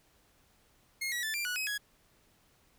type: tone with pitch steps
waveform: sawtooth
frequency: 2148 / 1929 / 1756 / 2373 / 1468 / 2544 / 1669 Hz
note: C7 / B6 / A6 / D7 / F#6 / D#7 / G#6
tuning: +45 / -41 / -4 / +17 / -14 / +38 / +8 cents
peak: -29 dBFS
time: 1.01-1.78 s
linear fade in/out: 10 ms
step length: 110 ms
effects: pink hiss -67 dBFS RMS until 2.78 s